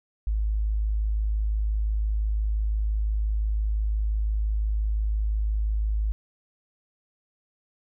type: tone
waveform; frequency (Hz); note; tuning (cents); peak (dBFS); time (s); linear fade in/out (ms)
sine; 52.9; G#1; +33; -22; 0.27-6.12; 0
effects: none